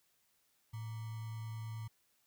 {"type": "tone with sample-and-hold", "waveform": "sine", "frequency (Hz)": 111.3, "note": "A2", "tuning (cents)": 20, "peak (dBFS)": -40, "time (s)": [0.73, 1.88], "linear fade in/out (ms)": 10, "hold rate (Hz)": 1050, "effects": ["white hiss -75 dBFS RMS until 2.26 s"]}